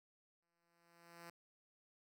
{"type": "tone with exponential growth", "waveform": "5% pulse", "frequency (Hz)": 170.1, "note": "F3", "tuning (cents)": -45, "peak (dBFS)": -40, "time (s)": [0.42, 1.3], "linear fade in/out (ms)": 5, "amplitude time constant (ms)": 190, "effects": []}